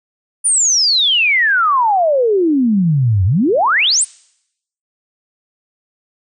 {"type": "exponential two-way sweep", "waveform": "sine", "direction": "down then up", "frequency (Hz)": [9700, 88.7, 9700], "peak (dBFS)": -10, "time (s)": [0.44, 4.05], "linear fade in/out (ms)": 20, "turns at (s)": 3.25, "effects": ["noise-tail reverb RT60 0.8 s tail -25 dB re dry"]}